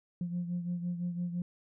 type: beating tone pair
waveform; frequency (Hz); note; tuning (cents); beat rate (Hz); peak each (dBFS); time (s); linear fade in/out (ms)
sine; 174.61 / 180.51; F3 / F#3; 0 / -43; 5.9; -32 / -39; 0.21-1.42; 2
effects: tanh soft clip ceiling -27 dBFS